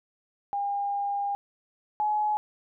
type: tone pair in turn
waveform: sine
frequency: 806 / 845 Hz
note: G5 / G#5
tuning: +48 / +30 cents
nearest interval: minor second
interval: 82 cents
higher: second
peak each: -26 / -23 dBFS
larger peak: second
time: 0.53-1.35 / 2-2.37 s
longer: first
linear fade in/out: 0 ms
effects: none